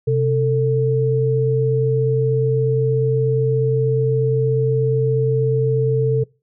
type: tone pair together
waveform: sine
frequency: 130.3 / 445.8 Hz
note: C3 / A4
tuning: -7 / +23 cents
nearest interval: octave + major sixth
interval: 2130 cents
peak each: -17 dBFS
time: 0.07-6.24 s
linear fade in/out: 10 ms
effects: noise-tail reverb RT60 0.3 s tail -24 dB re dry